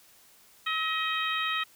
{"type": "harmonic tone with a mistuned harmonic", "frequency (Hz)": 631, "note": "D#5", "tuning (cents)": 24, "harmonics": [2, 3, 4, 5, 6], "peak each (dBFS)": [-31, -33, -34, -35, -36], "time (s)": [0.66, 1.64], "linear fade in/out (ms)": 10, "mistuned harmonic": 2, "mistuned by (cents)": 30, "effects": ["white hiss -58 dBFS RMS until 1.75 s"]}